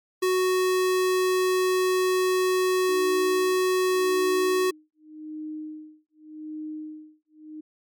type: tone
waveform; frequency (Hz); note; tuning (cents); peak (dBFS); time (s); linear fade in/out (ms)
square; 370; F#4; 0; -21; 0.22-4.71; 10
type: tone with tremolo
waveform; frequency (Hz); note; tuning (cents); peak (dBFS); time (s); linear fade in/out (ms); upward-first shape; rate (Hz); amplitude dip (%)
sine; 308.4; D#4; -15; -31; 2.88-7.61; 10; sine; 0.86; 100
effects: MP3 96 kbps